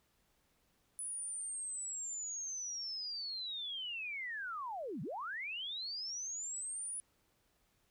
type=linear two-way sweep; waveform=sine; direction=down then up; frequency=9956 to 127.4 to 9956 Hz; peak=-39 dBFS; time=0.99-7 s; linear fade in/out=0 ms; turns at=5.02 s; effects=pink hiss -75 dBFS RMS until 7.9 s